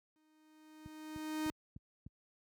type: tone with exponential growth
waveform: 45% pulse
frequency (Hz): 310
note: D#4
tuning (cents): -6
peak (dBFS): -33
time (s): 0.16-1.5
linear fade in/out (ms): 0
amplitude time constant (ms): 290
type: click train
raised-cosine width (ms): 5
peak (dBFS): -36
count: 5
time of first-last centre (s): 0.86-2.065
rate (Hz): 3.32
effects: high-pass 60 Hz 12 dB/octave